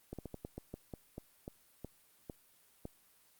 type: slowing click train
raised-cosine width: 2 ms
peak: -29 dBFS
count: 13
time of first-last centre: 0.13-2.854 s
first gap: 57 ms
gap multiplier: 1.23
effects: white hiss -67 dBFS RMS until 3.39 s + Opus 32 kbps